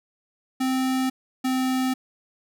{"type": "tone pair in turn", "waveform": "square", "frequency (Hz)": [260.4, 258.9], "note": ["C4", "C4"], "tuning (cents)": [-8, -18], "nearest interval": "unison", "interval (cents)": 10, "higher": "first", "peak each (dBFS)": -22, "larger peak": "neither", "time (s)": [[0.6, 1.1], [1.44, 1.94]], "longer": "neither", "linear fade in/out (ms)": 10, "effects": []}